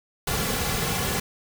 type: noise with comb filter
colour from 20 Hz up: pink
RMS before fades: -26 dBFS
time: 0.27-1.2 s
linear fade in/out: 5 ms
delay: 3.2 ms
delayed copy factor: -0.6
effects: none